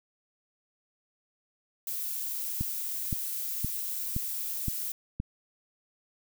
violet noise, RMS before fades -34 dBFS, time 1.87-4.92 s, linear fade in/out 2 ms
click train, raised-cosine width 5 ms, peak -18 dBFS, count 6, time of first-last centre 2.61-5.201 s, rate 1.93 Hz
effects none

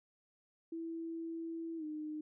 sine tone with pitch glide, 329.6 to 305.8 Hz, E4 to D#4, 0 to -30 cents, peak -39 dBFS, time 0.72-2.21 s, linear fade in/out 5 ms, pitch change -130 cents, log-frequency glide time 1.77-1.84 s, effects none

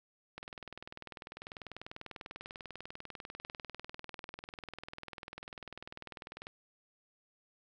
click train, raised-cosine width 0.3 ms, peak -28 dBFS, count 124, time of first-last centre 0.38-6.469 s, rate 20.2 Hz, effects none

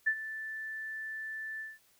sine tone with ADSR envelope, 1760 Hz, A6, in tune, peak -23 dBFS, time 0.06-1.79 s, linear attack 15 ms, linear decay 68 ms, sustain -14 dB, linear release 190 ms, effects white hiss -67 dBFS RMS until 1.99 s

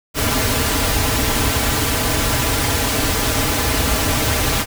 pink noise with comb filter, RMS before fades -18 dBFS, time 0.14-4.66 s, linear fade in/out 50 ms, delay 5.5 ms, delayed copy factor -0.7, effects none

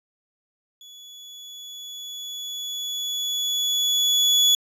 35% pulse tone with level ramp, 3404 Hz, G#7, 42 cents sharp, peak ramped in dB -41 to -12 dBFS, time 0.81-4.55 s, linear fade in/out 2 ms, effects resampled to 32000 Hz

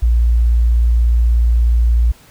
sine tone, 58.27 Hz, A#1, in tune, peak -9 dBFS, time 0.02-2.12 s, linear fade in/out 10 ms, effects pink hiss -46 dBFS RMS until 2.3 s

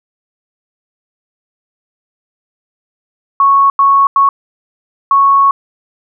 sine tone bursts at uneven times, 1106 Hz, C#6, 4 cents flat, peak -5 dBFS, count 4, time 3.4-3.7 / 3.79-4.07 / 4.16-4.29 / 5.11-5.51 s, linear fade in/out 2 ms, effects none

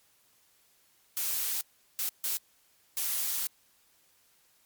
blue noise bursts at uneven times, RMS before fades -31 dBFS, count 4, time 1.17-1.61 / 1.99-2.09 / 2.24-2.37 / 2.97-3.47 s, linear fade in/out 0 ms, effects white hiss -66 dBFS RMS until 4.65 s + MP3 96 kbps

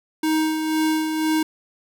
square tone with tremolo, 313.9 Hz, D#4, 15 cents sharp, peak -18 dBFS, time 0.23-1.43 s, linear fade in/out 5 ms, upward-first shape sine, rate 2 Hz, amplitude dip 45%, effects none

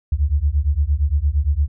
sine beating tone pair, 68.5 / 77.2 Hz, C#2 / D#2, -20 / -13 cents, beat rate 8.7 Hz, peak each -18 dBFS, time 0.12-1.68 s, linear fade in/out 5 ms, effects none

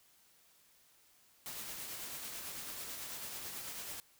white noise with tremolo, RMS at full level -43 dBFS, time 1.46-4 s, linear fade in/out 0 ms, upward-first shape triangle, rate 9.1 Hz, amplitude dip 35%, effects white hiss -67 dBFS RMS until 4.19 s

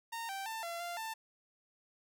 sawtooth tone with pitch steps, 920 / 780 / 892 / 681 / 694 / 890 Hz, A#5 / G5 / A5 / F5 / F5 / A5, -23 / -9 / +23 / -44 / -11 / +20 cents, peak -35 dBFS, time 0.12-1.14 s, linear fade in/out 10 ms, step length 170 ms, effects none

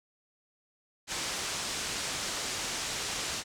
white low-pass noise, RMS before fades -35 dBFS, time 1.07-3.44 s, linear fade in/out 50 ms, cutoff 7700 Hz, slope 24 dB/octave, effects none

